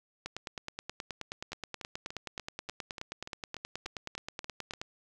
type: two click trains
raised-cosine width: 0.2 ms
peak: -24 / -20 dBFS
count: 12 / 44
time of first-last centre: 1.52-4.736 / 0.26-4.815 s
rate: 3.42 / 9.44 Hz
effects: none